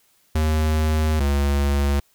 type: tone pair in turn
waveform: square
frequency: 77.78 / 70.7 Hz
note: D#2 / C#2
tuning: 0 / +35 cents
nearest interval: major second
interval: 165 cents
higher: first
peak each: -18 dBFS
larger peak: neither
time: 0.35-1.2 / 1.2-2 s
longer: first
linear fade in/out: 5 ms
effects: white hiss -61 dBFS RMS until 2.14 s